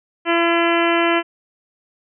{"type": "harmonic tone", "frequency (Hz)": 338.3, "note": "E4", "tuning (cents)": 45, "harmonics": [1, 2, 3, 4, 5, 6, 7, 8, 9], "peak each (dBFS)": [-18, -21, -23, -24, -25, -26, -26, -27, -28], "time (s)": [0.25, 1.23], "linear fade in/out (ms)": 50, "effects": []}